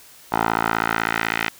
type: tone with band-pass filter sweep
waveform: 10% pulse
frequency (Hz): 56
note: A1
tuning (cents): +31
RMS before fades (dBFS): -22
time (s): 0.32-1.49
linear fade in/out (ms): 5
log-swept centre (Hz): 970 to 2200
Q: 1.8
effects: white hiss -47 dBFS RMS until 1.59 s